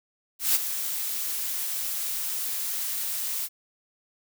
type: noise with ADSR envelope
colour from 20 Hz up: blue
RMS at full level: -20 dBFS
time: 0.39-3.49 s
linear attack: 160 ms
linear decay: 24 ms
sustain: -10 dB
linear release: 49 ms
effects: none